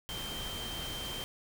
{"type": "tone in noise", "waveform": "sine", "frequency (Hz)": 3139, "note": "G7", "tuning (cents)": 2, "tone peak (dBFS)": -40, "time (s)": [0.09, 1.24], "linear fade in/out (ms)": 0, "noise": "pink", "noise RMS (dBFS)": -41, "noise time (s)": [0.09, 1.24], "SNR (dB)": -2, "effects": []}